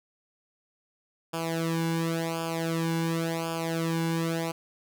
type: tone with flanger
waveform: sawtooth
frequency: 164.81 Hz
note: E3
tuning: in tune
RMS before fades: -29 dBFS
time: 1.33-4.52 s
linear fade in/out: 10 ms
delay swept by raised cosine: 0.5 to 1.6 ms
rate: 0.92 Hz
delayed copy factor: -0.9
effects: none